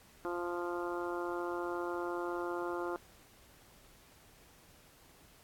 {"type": "harmonic tone", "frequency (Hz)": 174.61, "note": "F3", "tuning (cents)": 0, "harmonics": [2, 3, 4, 5, 6, 7, 8], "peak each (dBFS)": [-37, -43, -45, -45, -45, -46, -46], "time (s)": [0.25, 2.96], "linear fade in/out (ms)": 0, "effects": ["pink hiss -61 dBFS RMS until 5.43 s", "AAC 64 kbps"]}